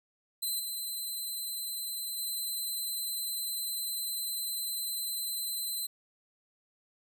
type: tone with level steps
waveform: 10% pulse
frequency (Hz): 4055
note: B7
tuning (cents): +45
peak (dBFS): -24 / -28 / -26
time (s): 0.42-5.87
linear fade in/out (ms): 10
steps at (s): 0.59 / 2.18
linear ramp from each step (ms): 10
effects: none